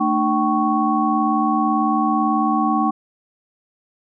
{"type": "tone cluster", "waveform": "sine", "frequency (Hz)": [223.2, 301.3, 768, 1108], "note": ["A3", "D4", "G5", "C#6"], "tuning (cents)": [25, 44, -36, -1], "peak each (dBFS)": -21, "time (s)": [0, 2.91], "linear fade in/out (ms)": 10, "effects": []}